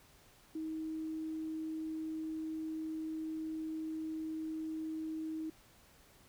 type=tone; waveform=sine; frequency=316.6 Hz; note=D#4; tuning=30 cents sharp; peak=-37 dBFS; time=0.55-5.5 s; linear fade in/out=5 ms; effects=pink hiss -63 dBFS RMS until 6.28 s